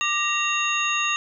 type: tone cluster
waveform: sine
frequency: 1187 / 1883 / 2758 / 3708 / 6590 Hz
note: D6 / A#6 / F7 / A#7 / G#8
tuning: +18 / +17 / -22 / -10 / -14 cents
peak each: -26 / -30 / -24 / -30 / -31 dBFS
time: 0.01-1.16 s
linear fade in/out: 0 ms
effects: none